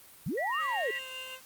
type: linear two-way sweep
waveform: sine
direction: up then down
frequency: 110.3 to 1300 to 396.2 Hz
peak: -30 dBFS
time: 0.26-0.91 s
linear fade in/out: 5 ms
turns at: 0.6 s
type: tone with vibrato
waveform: sine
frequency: 1900 Hz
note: A#6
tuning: 33 cents sharp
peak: -33 dBFS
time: 0.37-0.99 s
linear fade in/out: 10 ms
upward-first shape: sine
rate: 4 Hz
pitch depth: 56 cents each way
type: tone with tremolo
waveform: sine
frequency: 2794 Hz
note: F7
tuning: in tune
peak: -38 dBFS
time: 0.52-1.36 s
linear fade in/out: 20 ms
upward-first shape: sine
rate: 4.9 Hz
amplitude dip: 50%
type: tone with pitch glide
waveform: 10% pulse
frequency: 545 to 518.6 Hz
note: C#5 to C5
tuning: -29 to -15 cents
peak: -36 dBFS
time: 0.57-1.41 s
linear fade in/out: 50 ms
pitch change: -86 cents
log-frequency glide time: 0.81-1.08 s
effects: white hiss -54 dBFS RMS until 1.45 s + Opus 32 kbps